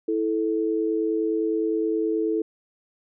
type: tone pair together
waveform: sine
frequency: 327.2 / 436.8 Hz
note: E4 / A4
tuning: -13 / -13 cents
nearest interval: perfect fourth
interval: 500 cents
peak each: -24 dBFS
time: 0.08-2.42 s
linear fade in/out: 5 ms
effects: none